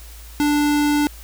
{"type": "tone", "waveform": "square", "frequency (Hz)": 293.7, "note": "D4", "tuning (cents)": 0, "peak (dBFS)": -16, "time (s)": [0.4, 1.07], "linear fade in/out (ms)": 0, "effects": ["added 56 Hz sine -37 dBFS peak until 1.23 s", "white hiss -44 dBFS RMS until 1.23 s"]}